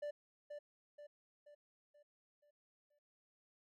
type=tone with echo; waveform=triangle; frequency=587.3 Hz; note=D5; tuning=in tune; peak=-38 dBFS; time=0.02-0.11 s; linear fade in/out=10 ms; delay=480 ms; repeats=6; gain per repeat=-6 dB; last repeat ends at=2.99 s; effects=none